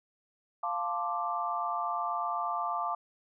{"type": "chord", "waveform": "sine", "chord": "D minor seventh", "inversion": "first", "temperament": "equal", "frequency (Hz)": [698.5, 880, 1046.5, 1174.7], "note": ["F5", "A5", "C6", "D6"], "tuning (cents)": [0, 0, 0, 0], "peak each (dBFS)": [-35, -36, -39, -33], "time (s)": [0.63, 2.95], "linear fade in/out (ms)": 5, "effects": []}